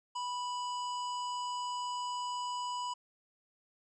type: harmonic tone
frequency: 986 Hz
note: B5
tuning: 3 cents flat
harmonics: 1 / 3 / 5 / 7 / 8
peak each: -35 / -45 / -49 / -52 / -53 dBFS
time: 0.15-2.94 s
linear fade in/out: 10 ms
effects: none